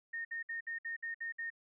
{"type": "tone bursts", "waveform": "sine", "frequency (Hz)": 1839, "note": "A#6", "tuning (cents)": -24, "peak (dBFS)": -37, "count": 8, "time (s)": [0.13, 1.503], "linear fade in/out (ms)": 10, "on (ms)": 120, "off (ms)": 59, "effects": []}